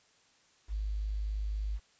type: tone with quantisation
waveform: sine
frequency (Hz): 51.91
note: G#1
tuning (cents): 0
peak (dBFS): -31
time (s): 0.68-1.8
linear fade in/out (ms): 50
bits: 10
effects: white hiss -66 dBFS RMS until 1.99 s + resampled to 16000 Hz